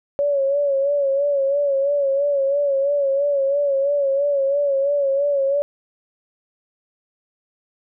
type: tone with vibrato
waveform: sine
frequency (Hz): 560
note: C#5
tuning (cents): +18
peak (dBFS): -16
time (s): 0.19-5.62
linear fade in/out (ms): 0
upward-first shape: sine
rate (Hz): 3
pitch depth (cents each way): 58
effects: none